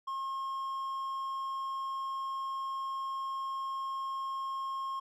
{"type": "tone", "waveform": "triangle", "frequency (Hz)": 1075, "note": "C6", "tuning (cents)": 47, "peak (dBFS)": -32, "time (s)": [0.07, 5], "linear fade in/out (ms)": 10, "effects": []}